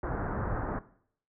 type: low-pass noise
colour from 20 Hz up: pink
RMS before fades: -33 dBFS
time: 0.03-0.79 s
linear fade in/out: 2 ms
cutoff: 1600 Hz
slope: 48 dB/octave
effects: noise-tail reverb RT60 0.6 s tail -17 dB re dry